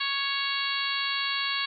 harmonic tone, 555 Hz, C#5, 2 cents sharp, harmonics 2 / 3 / 4 / 5 / 6 / 7 / 8, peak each -34 / -34 / -34 / -34 / -34 / -34 / -34 dBFS, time 0-1.66 s, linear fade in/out 10 ms, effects none

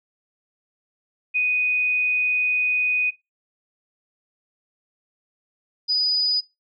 sine tone pair in turn, 2489 / 4959 Hz, D#7 / D#8, 0 / -7 cents, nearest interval octave, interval 1193 cents, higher second, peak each -18 dBFS, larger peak neither, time 1.34-3.11 / 5.88-6.41 s, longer first, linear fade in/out 20 ms, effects noise-tail reverb RT60 0.2 s tail -18 dB re dry + MP3 64 kbps

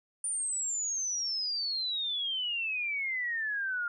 sine exponential sweep, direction down, 9350 to 1396.9 Hz, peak -30 dBFS, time 0.24-3.88 s, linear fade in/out 2 ms, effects none

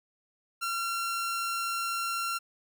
sawtooth tone, 1368 Hz, F6, 36 cents flat, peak -26 dBFS, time 0.61-2.39 s, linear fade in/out 20 ms, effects none

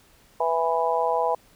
harmonic tone, 164.9 Hz, E3, 1 cent sharp, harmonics 3 / 4 / 5 / 6, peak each -26 / -26 / -26 / -26 dBFS, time 0.4-1.35 s, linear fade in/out 5 ms, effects pink hiss -57 dBFS RMS until 1.55 s

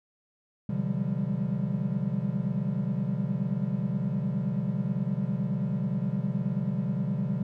triangle tone cluster, 128.2 / 146.9 / 174.3 / 192.3 / 201.8 Hz, C3 / D3 / F3 / G3 / G#3, -35 / +1 / -3 / -33 / -49 cents, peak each -31 dBFS, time 0.69-7.43 s, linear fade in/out 5 ms, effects none

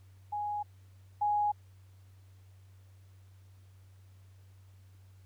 sine tone pair in turn, 830.6 / 830.6 Hz, G#5 / G#5, 0 / 0 cents, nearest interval unison, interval 0 cents, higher neither, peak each -32 / -26 dBFS, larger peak second, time 0.32-0.63 / 1.21-1.52 s, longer neither, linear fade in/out 10 ms, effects added 95 Hz sine -54 dBFS peak until 5.25 s + pink hiss -70 dBFS RMS until 5.25 s

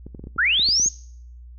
clicks, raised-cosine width 3 ms, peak -24 dBFS, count 10, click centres 0.066 / 0.148 / 0.195 / 0.24 / 0.271 / 0.363 / 0.596 / 0.688 / 0.799 / 0.861 s
sine linear sweep, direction up, 1285 to 6740 Hz, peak -16 dBFS, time 0.38-0.89 s, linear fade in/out 10 ms
effects noise-tail reverb RT60 0.6 s tail -21 dB re dry + added 60 Hz sine -39 dBFS peak until 1.58 s

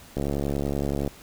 click train, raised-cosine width 2 ms, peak -14 dBFS, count 65, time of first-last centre 0.17-1.077 s, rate 70.6 Hz, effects pink hiss -48 dBFS RMS until 1.22 s

